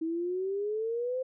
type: exponential sweep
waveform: sine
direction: up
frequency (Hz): 318.9 to 523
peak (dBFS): -29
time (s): 0.01-1.23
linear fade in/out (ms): 10
effects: none